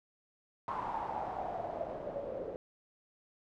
white noise with low-pass filter sweep, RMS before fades -39 dBFS, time 0.68-2.56 s, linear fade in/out 0 ms, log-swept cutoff 1000 to 490 Hz, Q 6.8, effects none

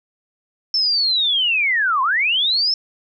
sine linear two-way sweep, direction down then up, 5360 to 991 to 5360 Hz, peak -15 dBFS, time 0.74-2.74 s, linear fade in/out 2 ms, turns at 2.02 s, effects none

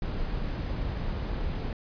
brown noise, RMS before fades -31 dBFS, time 0.02-1.73 s, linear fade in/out 2 ms, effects resampled to 11025 Hz

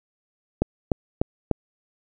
click train, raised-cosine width 2 ms, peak -6 dBFS, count 4, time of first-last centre 0.62-1.513 s, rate 3.36 Hz, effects none

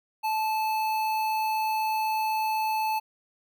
square tone with notch filter, 872 Hz, A5, 16 cents flat, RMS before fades -27 dBFS, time 0.23-3 s, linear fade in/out 20 ms, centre 7200 Hz, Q 0.89, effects none

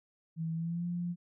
sine tone with pitch glide, 162.8 to 174.48 Hz, E3 to F3, -21 to -1 cents, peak -32 dBFS, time 0.36-1.16 s, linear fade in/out 50 ms, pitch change +120 cents, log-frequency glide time 0.54-0.86 s, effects none

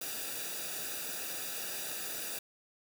white noise with comb filter, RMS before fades -39 dBFS, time 0.01-2.39 s, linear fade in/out 5 ms, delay 0.94 ms, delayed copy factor -0.7, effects none

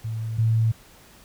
sine tone pair in turn, 111.8 / 112.51 Hz, A2 / A2, +28 / +39 cents, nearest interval unison, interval 11 cents, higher second, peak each -26 / -17 dBFS, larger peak second, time 0.04-0.38 / 0.38-0.72 s, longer neither, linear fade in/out 10 ms, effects pink hiss -51 dBFS RMS until 1.24 s

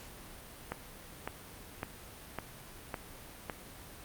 click train, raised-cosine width 0.5 ms, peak -20 dBFS, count 6, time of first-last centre 0.72-3.498 s, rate 1.8 Hz, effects pink hiss -50 dBFS RMS until 4.04 s + Opus 48 kbps

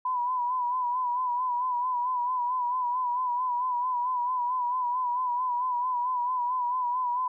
sine tone with vibrato, 991 Hz, B5, 6 cents sharp, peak -25 dBFS, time 0.05-7.28 s, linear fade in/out 5 ms, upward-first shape sine, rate 4.5 Hz, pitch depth 53 cents each way, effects none

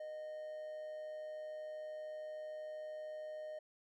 triangle tone with amplitude modulation, 616 Hz, D#5, 17 cents flat, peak -40 dBFS, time 0-3.59 s, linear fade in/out 5 ms, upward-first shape sine, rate 133 Hz, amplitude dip 30%, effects none

